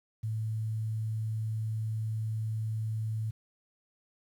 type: tone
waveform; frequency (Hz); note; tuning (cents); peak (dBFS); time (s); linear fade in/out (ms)
sine; 110; A2; 0; -30; 0.23-3.31; 10
effects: 10-bit